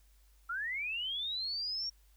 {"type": "linear sweep", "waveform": "sine", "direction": "up", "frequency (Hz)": [1328, 5600], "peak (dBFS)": -34, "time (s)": [0.49, 1.9], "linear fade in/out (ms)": 10, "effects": ["added 50 Hz sine -61 dBFS peak until 2.16 s", "white hiss -71 dBFS RMS until 2.16 s"]}